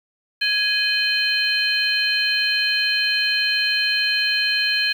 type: harmonic tone with a mistuned harmonic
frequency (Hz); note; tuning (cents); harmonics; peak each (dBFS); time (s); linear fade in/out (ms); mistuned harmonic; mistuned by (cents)
833; G#5; +5; 2 / 3 / 4 / 5; -23 / -23 / -25 / -22; 0.41-4.93; 10; 4; -140
effects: 7-bit